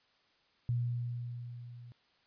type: tone with level ramp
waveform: sine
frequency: 120.5 Hz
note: B2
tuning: 42 cents flat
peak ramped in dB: -28 to -48 dBFS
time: 0.69-1.92 s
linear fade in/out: 0 ms
effects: white hiss -70 dBFS RMS until 2.26 s + resampled to 11025 Hz